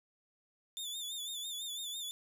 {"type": "tone with vibrato", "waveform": "sawtooth", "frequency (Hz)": 3544, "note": "A7", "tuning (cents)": 12, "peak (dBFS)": -36, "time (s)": [0.77, 2.11], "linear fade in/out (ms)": 0, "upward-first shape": "sine", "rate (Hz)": 6, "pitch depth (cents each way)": 73, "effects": []}